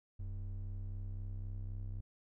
triangle ring-modulated tone, 63.9 Hz, C2, 40 cents flat, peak -34 dBFS, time 0.19-2.01 s, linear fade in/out 10 ms, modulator 31.9 Hz, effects none

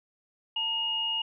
sine tone pair together, 901 / 2860 Hz, A5 / F7, +41 / +41 cents, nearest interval octave + minor sixth, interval 2000 cents, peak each -38 / -27 dBFS, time 0.56-1.22 s, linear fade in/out 5 ms, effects none

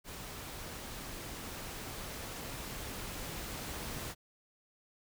pink noise with level ramp, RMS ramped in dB -45 to -41 dBFS, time 0.04-4.15 s, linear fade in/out 50 ms, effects none

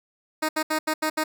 10% pulse tone bursts at uneven times, 311.1 Hz, D#4, in tune, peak -14 dBFS, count 6, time 0.42-0.49 / 0.56-0.63 / 0.7-0.79 / 0.87-0.94 / 1.02-1.1 / 1.17-1.24 s, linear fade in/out 10 ms, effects none

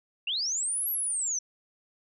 sine linear two-way sweep, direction up then down, 2637 to 11840 to 5820 Hz, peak -27 dBFS, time 0.27-1.39 s, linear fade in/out 5 ms, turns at 0.9 s, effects none

